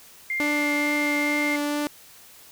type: tone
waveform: sine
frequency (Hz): 2107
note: C7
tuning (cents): +12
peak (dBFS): -24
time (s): 0.3-1.56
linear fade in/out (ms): 2
type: tone with vibrato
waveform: sawtooth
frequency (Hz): 293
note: D4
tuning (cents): -4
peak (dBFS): -20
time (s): 0.4-1.87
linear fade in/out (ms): 0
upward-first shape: triangle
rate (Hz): 2.3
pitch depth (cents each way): 10
effects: white hiss -49 dBFS RMS until 2.51 s